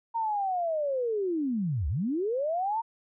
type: linear two-way sweep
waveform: sine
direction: down then up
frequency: 932 to 63.7 to 932 Hz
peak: -26 dBFS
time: 0.14-2.82 s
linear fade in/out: 20 ms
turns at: 1.88 s
effects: none